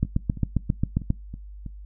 two click trains, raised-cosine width 5 ms, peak -23 / -9 dBFS, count 6 / 9, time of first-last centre 0.05-1.663 / 0.03-1.104 s, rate 3.1 / 7.45 Hz, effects noise-tail reverb RT60 0.2 s tail -22 dB re dry + added 50 Hz sine -38 dBFS peak until 1.85 s

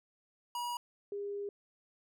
square / sine tone pair in turn, 963 / 404.9 Hz, B5 / G#4, -44 / -44 cents, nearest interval octave + minor third, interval 1500 cents, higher first, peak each -36 / -36 dBFS, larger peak neither, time 0.55-0.77 / 1.12-1.49 s, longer second, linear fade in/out 2 ms, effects none

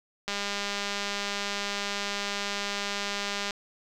click train, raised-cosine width 0.2 ms, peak -14 dBFS, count 653, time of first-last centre 0.28-3.508 s, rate 202 Hz, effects 9-bit

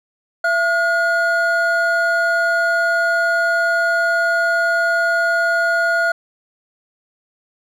triangle tone pair together, 672.7 / 1435 Hz, E5 / F6, +35 / +47 cents, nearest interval octave + minor second, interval 1312 cents, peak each -17 / -14 dBFS, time 0.44-6.12 s, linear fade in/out 5 ms, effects none

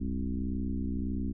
sine tone with frequency modulation, 137.2 Hz, C#3, 17 cents flat, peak -29 dBFS, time 0-1.33 s, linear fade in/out 20 ms, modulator 61.7 Hz, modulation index 2.5, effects none

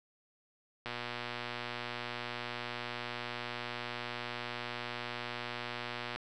click train, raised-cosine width 0.3 ms, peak -22 dBFS, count 637, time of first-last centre 0.86-6.16 s, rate 120 Hz, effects none

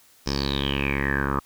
10% pulse tone with low-pass filter sweep, 69.3 Hz, C#2, in tune, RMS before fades -25 dBFS, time 0.26-1.4 s, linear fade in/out 10 ms, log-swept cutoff 5500 to 1200 Hz, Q 9.7, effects white hiss -56 dBFS RMS until 1.45 s

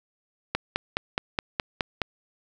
click train, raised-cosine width 0.3 ms, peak -8 dBFS, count 8, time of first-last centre 0.55-2.018 s, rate 4.77 Hz, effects none

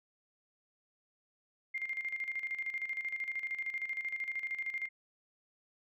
sine tone with tremolo, 2111 Hz, C7, 15 cents sharp, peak -33 dBFS, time 1.74-4.89 s, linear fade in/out 10 ms, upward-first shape square, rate 13 Hz, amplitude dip 65%, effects none

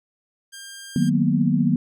10% pulse tone, 1600 Hz, G6, 35 cents sharp, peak -28 dBFS, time 0.52-1.1 s, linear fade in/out 20 ms
sine chord, B major seventh, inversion first, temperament just, 154.34 / 185.21 / 231.5 / 246.9 Hz, D#3 / F#3 / A#3 / B3, -14 / +2 / -12 / 0 cents, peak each -22 dBFS, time 0.96-1.76 s, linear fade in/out 2 ms
effects none

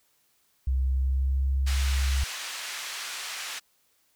sine tone with pitch glide, 65.41 to 67.21 Hz, C2 to C2, 0 to +47 cents, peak -22 dBFS, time 0.67-2.24 s, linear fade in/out 5 ms, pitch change +47 cents, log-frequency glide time 0.84-1.46 s
pink band-pass noise, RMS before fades -36 dBFS, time 1.66-3.6 s, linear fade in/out 20 ms, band 1600 to 7900 Hz, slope 12 dB/octave
effects white hiss -68 dBFS RMS until 4.15 s

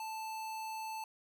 square tone, 880 Hz, A5, in tune, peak -40 dBFS, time 0-1.04 s, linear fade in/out 2 ms, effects none

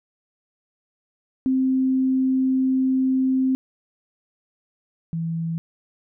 sine tone pair in turn, 261.6 / 164.8 Hz, C4 / E3, 0 / 0 cents, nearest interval minor sixth, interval 800 cents, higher first, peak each -17 / -23 dBFS, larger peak first, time 1.46-3.55 / 5.13-5.58 s, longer first, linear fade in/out 0 ms, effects none

